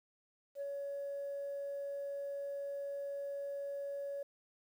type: tone with ADSR envelope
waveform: sine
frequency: 562 Hz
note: C#5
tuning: 24 cents sharp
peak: -35 dBFS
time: 0.55-4.23 s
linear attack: 64 ms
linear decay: 22 ms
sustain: -2 dB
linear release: 5 ms
effects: tanh soft clip ceiling -35 dBFS + 11-bit